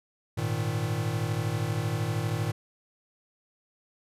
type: chord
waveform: square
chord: Ab suspended second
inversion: none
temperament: equal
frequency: 103.83 / 116.54 / 155.56 Hz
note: Ab2 / Bb2 / Eb3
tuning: 0 / 0 / 0 cents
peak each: -33 / -31 / -33 dBFS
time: 0.37-2.52 s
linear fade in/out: 10 ms
effects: resampled to 32000 Hz